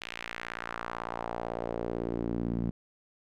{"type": "tone with band-pass filter sweep", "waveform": "sawtooth", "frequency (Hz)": 58, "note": "A#1", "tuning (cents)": -8, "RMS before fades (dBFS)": -35, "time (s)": [0.01, 2.71], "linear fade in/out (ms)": 10, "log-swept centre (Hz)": [2800, 200], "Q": 1.8, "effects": []}